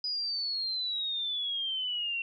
sine exponential sweep, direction down, 4978 to 2715 Hz, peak -30 dBFS, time 0.04-2.22 s, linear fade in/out 2 ms, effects none

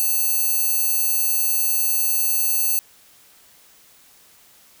square tone with high-pass filter, 890 Hz, A5, 20 cents sharp, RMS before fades -20 dBFS, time 0-2.79 s, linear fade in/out 0 ms, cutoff 12000 Hz, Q 0.6, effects white hiss -52 dBFS RMS until 4.8 s

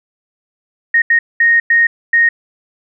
sine tone bursts at uneven times, 1860 Hz, A#6, 4 cents flat, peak -7 dBFS, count 5, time 0.94-1.02 / 1.1-1.19 / 1.4-1.6 / 1.7-1.87 / 2.13-2.29 s, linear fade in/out 5 ms, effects none

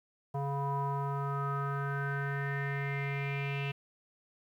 square tone with low-pass filter sweep, 140 Hz, C#3, 18 cents sharp, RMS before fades -34 dBFS, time 0.34-3.72 s, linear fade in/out 10 ms, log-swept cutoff 850 to 2700 Hz, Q 7.2, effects 11-bit

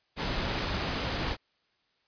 pink noise, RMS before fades -31 dBFS, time 0.16-1.37 s, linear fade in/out 50 ms, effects white hiss -72 dBFS RMS until 2.07 s + resampled to 11025 Hz

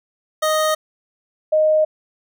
25% pulse / sine tone pair in turn, 622.3 / 620.1 Hz, D#5 / D#5, 0 / -6 cents, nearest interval unison, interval 6 cents, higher first, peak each -12 dBFS, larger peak neither, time 0.42-0.75 / 1.52-1.85 s, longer neither, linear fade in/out 10 ms, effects none

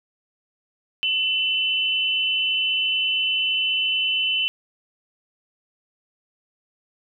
sine tone pair together, 2687 / 3016 Hz, E7 / F#7, +33 / +32 cents, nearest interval major second, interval 199 cents, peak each -24 / -21 dBFS, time 1.03-4.48 s, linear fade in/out 0 ms, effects none

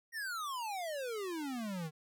square exponential sweep, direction down, 1900 to 149.6 Hz, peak -38 dBFS, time 0.12-1.91 s, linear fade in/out 50 ms, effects none

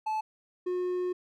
triangle tone pair in turn, 868 / 361.4 Hz, A5 / F#4, -24 / -41 cents, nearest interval octave + minor third, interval 1517 cents, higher first, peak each -26 dBFS, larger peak neither, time 0.06-0.21 / 0.66-1.13 s, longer second, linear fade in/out 10 ms, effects none

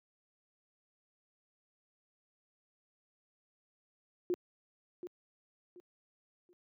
sine tone with echo, 355.9 Hz, F4, 33 cents sharp, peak -29 dBFS, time 4.3-4.34 s, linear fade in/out 0 ms, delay 730 ms, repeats 3, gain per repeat -11 dB, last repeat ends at 6.53 s, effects high-pass 150 Hz 12 dB/octave

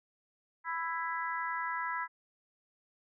harmonic tone, 330.9 Hz, E4, 7 cents sharp, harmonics 3 / 4 / 5 / 6, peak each -36 / -39 / -39 / -41 dBFS, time 0.64-2.08 s, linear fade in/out 50 ms, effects none

